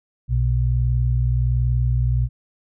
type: tone pair together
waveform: sine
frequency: 61.3 / 122.6 Hz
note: B1 / B2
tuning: -12 / -12 cents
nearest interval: octave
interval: 1200 cents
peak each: -19 dBFS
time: 0.28-2.29 s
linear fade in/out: 50 ms
effects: none